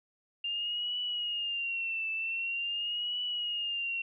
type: tone with vibrato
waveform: sine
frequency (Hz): 2794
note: F7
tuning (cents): 0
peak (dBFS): -31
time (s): 0.44-4.02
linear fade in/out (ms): 5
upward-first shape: triangle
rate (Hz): 0.45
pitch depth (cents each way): 100
effects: none